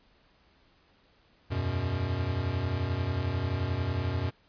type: chord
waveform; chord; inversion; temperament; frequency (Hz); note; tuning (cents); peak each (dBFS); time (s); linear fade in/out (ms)
square; E suspended second; none; equal with one note detuned; 82.41 / 93.68 / 123.47; E2 / F#2 / B2; 0 / +22 / 0; -36 / -31 / -34; 1.5-4.31; 20
effects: pink hiss -64 dBFS RMS until 4.48 s + resampled to 11025 Hz